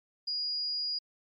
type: tone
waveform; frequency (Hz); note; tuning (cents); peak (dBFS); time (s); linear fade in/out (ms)
sine; 4877; D#8; -35; -30; 0.27-0.99; 10
effects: MP3 32 kbps